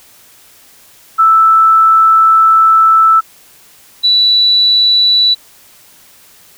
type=tone pair in turn; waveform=sine; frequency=1318.5 / 3951 Hz; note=E6 / B7; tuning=0 / 0 cents; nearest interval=octave + perfect fifth; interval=1900 cents; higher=second; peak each=-4 / -6 dBFS; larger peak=first; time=1.18-3.21 / 4.03-5.35 s; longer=first; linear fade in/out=20 ms; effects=white hiss -43 dBFS RMS until 6.57 s